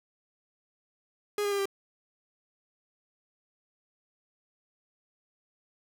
45% pulse tone with pitch steps, 413.5 / 406.9 / 400.3 / 393.9 Hz, G#4 / G#4 / G4 / G4, -8 / -35 / +36 / +8 cents, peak -27 dBFS, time 1.38-1.656 s, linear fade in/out 2 ms, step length 69 ms, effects none

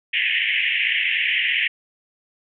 pink band-pass noise, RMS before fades -21 dBFS, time 0.13-1.68 s, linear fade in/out 10 ms, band 1800 to 3100 Hz, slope 96 dB/octave, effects none

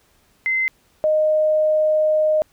sine tone pair in turn, 2065 / 617.8 Hz, C7 / D#5, -23 / -12 cents, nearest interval octave + major sixth, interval 2089 cents, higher first, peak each -17 / -14 dBFS, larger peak second, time 0.46-0.68 / 1.04-2.42 s, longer second, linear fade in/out 0 ms, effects pink hiss -59 dBFS RMS until 2.52 s

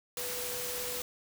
sine tone in noise, 493 Hz, B4, 3 cents flat, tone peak -41 dBFS, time 0.17-1.02 s, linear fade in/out 2 ms, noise white, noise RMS -37 dBFS, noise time 0.17-1.02 s, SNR -7 dB, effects none

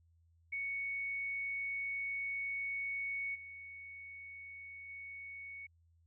sine tone with level steps, 2223 Hz, C#7, 4 cents sharp, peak -36 / -47 / -45 dBFS, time 0.52-5.67 s, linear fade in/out 10 ms, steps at 3.34 / 4.88 s, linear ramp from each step 20 ms, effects added 83 Hz sine -66 dBFS peak until 6.06 s

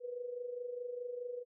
sine tone with amplitude modulation, 489.5 Hz, B4, 15 cents flat, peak -36 dBFS, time 0-1.45 s, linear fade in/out 50 ms, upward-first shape sine, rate 24.8 Hz, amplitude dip 65%, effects none

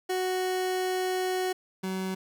30% pulse tone pair in turn, 370 / 188.56 Hz, F#4 / F#3, 0 / +33 cents, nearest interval octave, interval 1167 cents, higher first, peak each -24 / -27 dBFS, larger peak first, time 0.09-1.53 / 1.83-2.15 s, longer first, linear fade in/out 10 ms, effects 11-bit

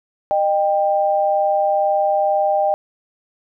sine tone pair together, 612.1 / 790 Hz, D#5 / G5, -28 / +13 cents, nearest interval major third, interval 441 cents, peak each -17 dBFS, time 0.31-2.74 s, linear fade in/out 0 ms, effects none

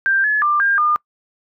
sine tone with pitch steps, 1580 / 1709 / 1189 / 1604 / 1210 Hz, G6 / G#6 / D6 / G6 / D#6, +13 / +49 / +21 / +39 / -49 cents, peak -13 dBFS, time 0.06-0.96 s, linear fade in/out 0 ms, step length 180 ms, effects noise-tail reverb RT60 0.1 s tail -24 dB re dry

